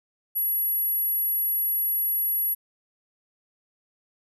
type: tone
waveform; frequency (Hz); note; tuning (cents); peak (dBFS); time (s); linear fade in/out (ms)
sine; 11430; F9; +39; -22; 0.35-2.55; 20
effects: none